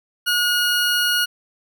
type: tone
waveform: 20% pulse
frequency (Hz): 1443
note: F#6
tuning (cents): -44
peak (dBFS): -12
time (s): 0.26-1.26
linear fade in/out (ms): 20
effects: none